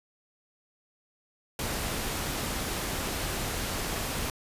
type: noise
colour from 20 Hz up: pink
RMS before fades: -32 dBFS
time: 1.59-4.3 s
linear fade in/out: 2 ms
effects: resampled to 32000 Hz